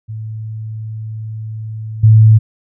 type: tone with level steps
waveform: sine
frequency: 109.7 Hz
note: A2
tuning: 5 cents flat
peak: -22 / -3 dBFS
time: 0.08-2.39 s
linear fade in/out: 20 ms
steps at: 2.03 s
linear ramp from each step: 10 ms
effects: none